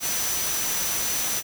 sine tone in noise, 5950 Hz, F#8, 9 cents sharp, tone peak -29 dBFS, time 0-1.43 s, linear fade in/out 50 ms, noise white, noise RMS -27 dBFS, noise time 0-1.43 s, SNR -5 dB, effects none

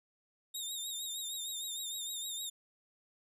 20% pulse tone with vibrato, 3696 Hz, A#7, 16 cents flat, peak -32 dBFS, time 0.54-2.5 s, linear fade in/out 10 ms, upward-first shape sine, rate 6.5 Hz, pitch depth 60 cents each way, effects none

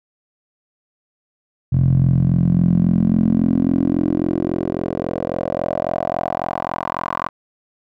10% pulse tone with band-pass filter sweep, 43.65 Hz, F1, in tune, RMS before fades -18 dBFS, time 1.72-7.29 s, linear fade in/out 10 ms, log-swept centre 120 to 1100 Hz, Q 3.9, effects none

